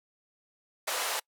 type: band-pass noise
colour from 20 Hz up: pink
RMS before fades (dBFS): -32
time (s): 0.87-1.2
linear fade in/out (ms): 10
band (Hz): 540 to 14000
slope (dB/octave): 24
effects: noise-tail reverb RT60 0.1 s tail -26 dB re dry